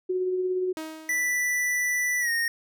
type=tone with tremolo; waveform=sine; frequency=368.2 Hz; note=F#4; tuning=8 cents flat; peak=-22 dBFS; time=0.09-0.73 s; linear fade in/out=10 ms; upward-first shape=triangle; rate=17 Hz; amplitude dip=35%
type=tone with exponential decay; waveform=sawtooth; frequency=316 Hz; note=D#4; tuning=27 cents sharp; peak=-27 dBFS; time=0.77-1.69 s; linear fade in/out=0 ms; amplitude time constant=200 ms
type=tone with pitch glide; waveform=square; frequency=1975.5 to 1853.9 Hz; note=B6 to A#6; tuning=0 to -10 cents; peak=-24 dBFS; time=1.09-2.48 s; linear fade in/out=2 ms; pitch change=-110 cents; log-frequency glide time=2.2-2.3 s
effects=none